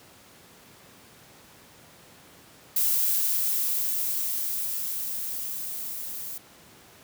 violet noise with level ramp, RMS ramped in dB -23 to -36 dBFS, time 2.76-6.38 s, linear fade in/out 5 ms, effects pink hiss -52 dBFS RMS until 7.03 s + high-pass 100 Hz 12 dB/octave

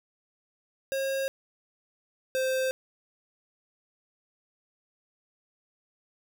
square tone pair in turn, 540 / 521.9 Hz, C#5 / C5, -45 / -4 cents, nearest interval minor second, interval 59 cents, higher first, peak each -28 / -26 dBFS, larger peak second, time 0.92-1.28 / 2.35-2.71 s, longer neither, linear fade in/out 0 ms, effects none

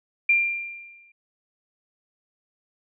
sine tone with exponential decay, 2383 Hz, D7, 25 cents sharp, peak -14 dBFS, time 0.29-1.12 s, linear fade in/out 5 ms, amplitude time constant 180 ms, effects none

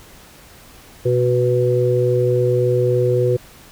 harmonic tone, 123.47 Hz, B2, in tune, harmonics 1 / 3 / 4, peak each -18 / -18 / -18 dBFS, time 1.05-3.37 s, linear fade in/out 10 ms, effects pink hiss -44 dBFS RMS until 3.71 s

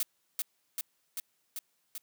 blue noise with echo, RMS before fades -30 dBFS, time 0-0.03 s, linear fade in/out 2 ms, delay 390 ms, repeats 5, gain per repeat -2 dB, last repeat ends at 1.98 s, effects white hiss -75 dBFS RMS until 2.02 s + high-pass 100 Hz 12 dB/octave

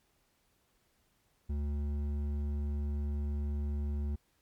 triangle tone with hard clipping, 72.6 Hz, D2, 19 cents flat, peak -33 dBFS, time 1.49-4.16 s, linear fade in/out 10 ms, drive 12 dB, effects pink hiss -73 dBFS RMS until 4.41 s + MP3 96 kbps

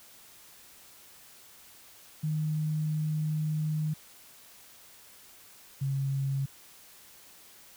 sine tone pair in turn, 154.2 / 136.62 Hz, D#3 / C#3, -15 / -25 cents, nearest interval major second, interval 210 cents, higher first, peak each -27 dBFS, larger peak neither, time 2.23-3.94 / 5.81-6.46 s, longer first, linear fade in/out 10 ms, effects white hiss -54 dBFS RMS until 7.76 s

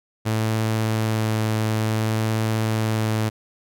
sawtooth tone with vibrato, 110 Hz, A2, in tune, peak -16 dBFS, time 0.25-3.3 s, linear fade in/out 20 ms, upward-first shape sine, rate 0.57 Hz, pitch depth 9 cents each way, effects none

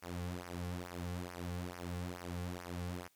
sawtooth tone with flanger, 88.5 Hz, F2, 23 cents sharp, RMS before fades -42 dBFS, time 0.02-3.08 s, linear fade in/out 10 ms, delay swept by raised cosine 0.25 to 3.25 ms, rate 2.3 Hz, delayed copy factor -0.85, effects white hiss -72 dBFS RMS until 3.15 s + MP3 96 kbps

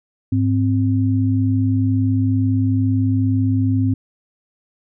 sine tone pair together, 103.82 / 261.6 Hz, G#2 / C4, 0 / 0 cents, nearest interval octave + major third, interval 1600 cents, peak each -16 / -18 dBFS, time 0.32-3.94 s, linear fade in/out 5 ms, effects none

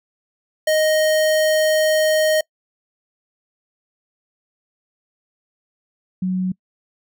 square / sine tone pair in turn, 622.3 / 185.01 Hz, D#5 / F#3, 0 / 0 cents, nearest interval octave + major sixth, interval 2100 cents, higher first, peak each -15 / -18 dBFS, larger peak first, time 0.67-2.41 / 6.22-6.52 s, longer first, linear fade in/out 5 ms, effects noise-tail reverb RT60 0.1 s tail -26 dB re dry

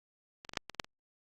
clicks, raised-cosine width 0.2 ms, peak -29 / -24 / -24 / -12 / -23 / -30 / -14 / -29 dBFS, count 8, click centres 0.449 / 0.493 / 0.535 / 0.572 / 0.697 / 0.747 / 0.798 / 0.845 s, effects Opus 48 kbps

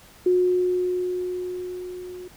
sine tone with level ramp, 362.3 Hz, F#4, 36 cents flat, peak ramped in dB -15 to -35 dBFS, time 0.26-2.28 s, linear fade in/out 5 ms, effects pink hiss -50 dBFS RMS until 2.36 s

